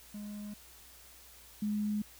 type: tone pair in turn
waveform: triangle / sine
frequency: 207.7 / 209.5 Hz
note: G#3 / G#3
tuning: 0 / +15 cents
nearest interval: unison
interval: 15 cents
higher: second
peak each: -38 / -30 dBFS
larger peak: second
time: 0.14-0.54 / 1.62-2.02 s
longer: neither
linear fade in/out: 5 ms
effects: added 60 Hz sine -62 dBFS peak until 2.19 s + white hiss -56 dBFS RMS until 2.19 s